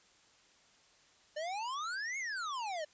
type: exponential two-way sweep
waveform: square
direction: up then down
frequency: 587.3 to 2217 to 587.3 Hz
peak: -37 dBFS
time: 1.36-2.85 s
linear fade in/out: 10 ms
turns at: 2.18 s
effects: white hiss -65 dBFS RMS until 2.93 s + resampled to 16000 Hz